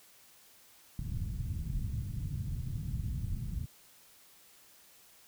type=low-pass noise; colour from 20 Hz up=white; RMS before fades=-36 dBFS; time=0.99-3.66 s; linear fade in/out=2 ms; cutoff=140 Hz; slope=24 dB/octave; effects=white hiss -60 dBFS RMS until 5.27 s